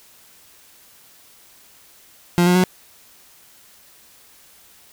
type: tone with pitch steps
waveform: 30% pulse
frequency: 174.61 / 178.79 / 183.08 Hz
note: F3 / F3 / F#3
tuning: 0 / +41 / -18 cents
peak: -10 dBFS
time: 2.38-2.638 s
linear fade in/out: 0 ms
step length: 86 ms
effects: white hiss -50 dBFS RMS until 4.92 s